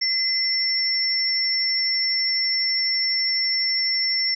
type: tone pair together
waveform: sine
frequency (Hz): 2046 / 5406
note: C7 / E8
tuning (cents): -39 / +43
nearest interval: octave + perfect fourth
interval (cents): 1682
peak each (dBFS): -27 / -20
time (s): 0.01-4.35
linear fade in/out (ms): 10
effects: none